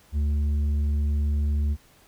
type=tone with tanh clipping; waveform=triangle; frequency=73.42 Hz; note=D2; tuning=in tune; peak=-22 dBFS; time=0.12-1.77 s; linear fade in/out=50 ms; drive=10 dB; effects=pink hiss -57 dBFS RMS until 2.07 s